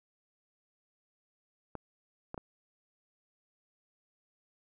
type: clicks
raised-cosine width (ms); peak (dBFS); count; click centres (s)
1; -25; 3; 1.753 / 2.344 / 2.378
effects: none